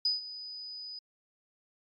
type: tone with ADSR envelope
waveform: sine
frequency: 4978 Hz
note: D#8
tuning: in tune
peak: -24 dBFS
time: 0.05-0.99 s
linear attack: 4 ms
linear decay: 150 ms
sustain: -16 dB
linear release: 4 ms
effects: Opus 48 kbps